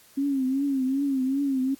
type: tone with vibrato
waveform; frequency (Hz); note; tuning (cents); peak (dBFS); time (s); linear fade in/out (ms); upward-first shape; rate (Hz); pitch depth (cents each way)
sine; 270.2; C#4; -44; -22; 0.17-1.75; 10; triangle; 2.6; 100
effects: white hiss -55 dBFS RMS until 1.79 s + AAC 64 kbps